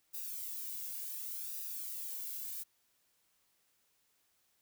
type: noise with flanger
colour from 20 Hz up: violet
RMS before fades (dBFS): -42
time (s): 0.13-2.64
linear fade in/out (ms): 20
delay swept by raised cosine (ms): 0.92 to 1.63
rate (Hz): 0.68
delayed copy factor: -0.6
effects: white hiss -75 dBFS RMS until 4.61 s